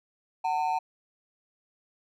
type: ring-modulated tone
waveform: triangle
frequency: 826 Hz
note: G#5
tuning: 10 cents flat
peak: -20 dBFS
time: 0.44-0.79 s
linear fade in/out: 10 ms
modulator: 77.1 Hz
effects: none